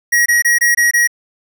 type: tone bursts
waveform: square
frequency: 1900 Hz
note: A#6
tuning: 33 cents sharp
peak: -10 dBFS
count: 6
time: 0.12-1.075 s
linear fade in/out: 10 ms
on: 140 ms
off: 23 ms
effects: none